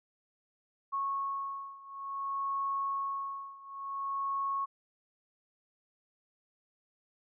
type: beating tone pair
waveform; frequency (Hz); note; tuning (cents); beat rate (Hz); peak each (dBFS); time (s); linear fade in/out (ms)
sine; 1100 / 1100.56; C#6 / C#6; -14 / -13; 0.56; -35 / -37; 0.92-4.66; 20
effects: none